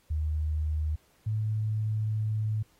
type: tone pair in turn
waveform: sine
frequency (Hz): 77 / 108.11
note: D#2 / A2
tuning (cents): -17 / -30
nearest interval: tritone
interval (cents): 587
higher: second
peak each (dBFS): -26 / -26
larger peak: neither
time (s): 0.1-0.96 / 1.26-2.63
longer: second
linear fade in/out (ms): 10
effects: pink hiss -66 dBFS RMS until 2.79 s + AAC 48 kbps